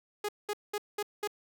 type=tone bursts; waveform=sawtooth; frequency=415.3 Hz; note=G#4; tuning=in tune; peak=-27 dBFS; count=5; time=0.24-1.275 s; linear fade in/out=5 ms; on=47 ms; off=200 ms; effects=none